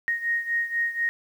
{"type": "beating tone pair", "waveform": "sine", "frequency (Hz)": [1864.7, 1868.8], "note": ["A#6", "A#6"], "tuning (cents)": [0, 4], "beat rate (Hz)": 4.1, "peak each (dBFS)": [-25, -29], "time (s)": [0.08, 1.09], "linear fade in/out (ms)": 0, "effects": ["9-bit"]}